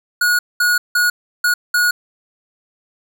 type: tone bursts at uneven times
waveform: square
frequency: 1451 Hz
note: F#6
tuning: 34 cents flat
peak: -13 dBFS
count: 5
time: 0.21-0.39 / 0.6-0.78 / 0.95-1.1 / 1.44-1.54 / 1.74-1.91 s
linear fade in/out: 5 ms
effects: none